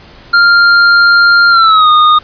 square tone with pitch glide, 1396.9 to 1230.2 Hz, F6 to D#6, 0 to -20 cents, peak -4 dBFS, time 0.33-2.19 s, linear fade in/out 10 ms, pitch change -220 cents, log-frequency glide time 1.5-1.89 s, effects pink hiss -37 dBFS RMS until 2.23 s + resampled to 11025 Hz

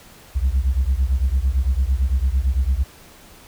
sine beating tone pair, 61.74 / 70.64 Hz, B1 / C#2, 0 / +33 cents, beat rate 8.9 Hz, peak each -17 / -18 dBFS, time 0.35-2.84 s, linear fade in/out 20 ms, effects tanh soft clip ceiling -12 dBFS + pink hiss -46 dBFS RMS until 3.47 s

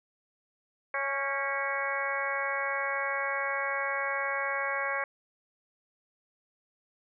harmonic tone with a mistuned harmonic, 277.2 Hz, C#4, in tune, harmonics 2 / 3 / 4 / 5 / 6 / 7 / 8, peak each -36 / -39 / -35 / -40 / -35 / -36 / -36 dBFS, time 0.94-5.04 s, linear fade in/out 2 ms, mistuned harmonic 6, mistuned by -35 cents, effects none

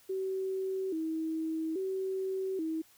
sine tone with vibrato, 349.2 Hz, F4, in tune, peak -31 dBFS, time 0.09-2.82 s, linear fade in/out 10 ms, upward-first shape square, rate 0.6 Hz, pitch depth 150 cents each way, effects white hiss -62 dBFS RMS until 2.97 s

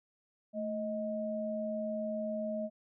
sine tone pair together, 220 / 627.3 Hz, A3 / D#5, 0 / +14 cents, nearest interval octave + tritone, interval 1814 cents, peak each -37 / -35 dBFS, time 0.53-2.7 s, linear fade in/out 50 ms, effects none

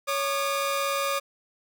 sawtooth tone pair together, 556.9 / 1211 Hz, C#5 / D#6, +8 / -47 cents, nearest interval octave + minor second, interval 1345 cents, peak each -24 dBFS, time 0.07-1.2 s, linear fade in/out 20 ms, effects none

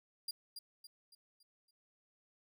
sawtooth tone with echo, 4800 Hz, D8, 37 cents sharp, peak -35 dBFS, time 0.28-0.31 s, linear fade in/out 5 ms, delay 280 ms, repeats 5, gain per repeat -7 dB, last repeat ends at 1.71 s, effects none

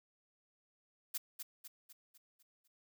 blue noise with echo, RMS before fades -38 dBFS, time 1.14-1.18 s, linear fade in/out 10 ms, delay 250 ms, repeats 6, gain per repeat -6 dB, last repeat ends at 2.68 s, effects none

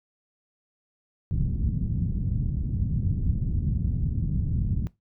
white low-pass noise, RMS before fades -26 dBFS, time 1.31-4.87 s, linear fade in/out 0 ms, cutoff 160 Hz, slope 24 dB/octave, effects noise-tail reverb RT60 0.2 s tail -20 dB re dry

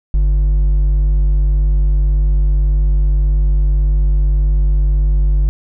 sine tone with hard clipping, 49.12 Hz, G1, 4 cents sharp, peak -11 dBFS, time 0.14-5.49 s, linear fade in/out 0 ms, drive 4 dB, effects none

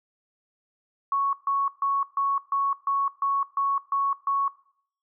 sine tone bursts, 1108.7 Hz, C#6, in tune, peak -21 dBFS, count 10, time 1.12-4.48 s, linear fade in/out 2 ms, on 210 ms, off 140 ms, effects noise-tail reverb RT60 0.6 s tail -20 dB re dry

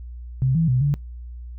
sine tone with pitch steps, 131 / 163.7 / 126.7 / 143.3 Hz, C3 / E3 / B2 / D3, +2 / -12 / +45 / -42 cents, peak -16 dBFS, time 0.42-0.94 s, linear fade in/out 0 ms, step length 130 ms, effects noise-tail reverb RT60 0.2 s tail -24 dB re dry + added 60 Hz sine -33 dBFS peak until 1.58 s

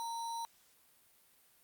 sine tone with sample-and-hold, 923 Hz, A#5, 17 cents flat, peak -37 dBFS, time 0-0.45 s, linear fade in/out 0 ms, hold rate 4900 Hz, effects white hiss -67 dBFS RMS until 1.63 s + Opus 48 kbps

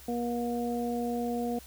harmonic tone, 238.7 Hz, A#3, 41 cents sharp, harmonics 1 / 2 / 3, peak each -31 / -34 / -36 dBFS, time 0.08-1.59 s, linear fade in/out 5 ms, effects added 65 Hz sine -52 dBFS peak until 1.66 s + white hiss -52 dBFS RMS until 1.66 s

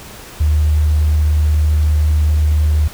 triangle tone, 76 Hz, D#2, 40 cents flat, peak -6 dBFS, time 0.4-2.88 s, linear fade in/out 10 ms, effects tanh soft clip ceiling -8 dBFS + pink hiss -35 dBFS RMS until 2.93 s

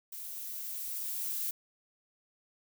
violet noise with level ramp, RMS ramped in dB -43 to -34 dBFS, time 0.12-1.51 s, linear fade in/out 5 ms, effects none

